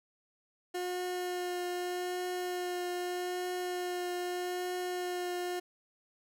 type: tone with vibrato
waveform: 30% pulse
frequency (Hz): 358.9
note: F4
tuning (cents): +47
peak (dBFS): -31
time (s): 0.74-5.6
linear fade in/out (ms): 10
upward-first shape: triangle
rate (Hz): 0.81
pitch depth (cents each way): 14
effects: none